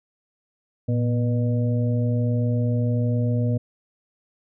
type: harmonic tone with a mistuned harmonic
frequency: 121.5 Hz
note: B2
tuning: 28 cents flat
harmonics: 1 / 2 / 4 / 5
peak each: -20 / -26 / -32 / -34 dBFS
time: 0.88-3.58 s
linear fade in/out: 10 ms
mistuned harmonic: 1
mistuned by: -82 cents
effects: none